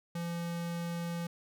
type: tone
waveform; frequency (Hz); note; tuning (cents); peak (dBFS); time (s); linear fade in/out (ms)
square; 170.5; F3; -41; -35; 0.15-1.27; 5
effects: none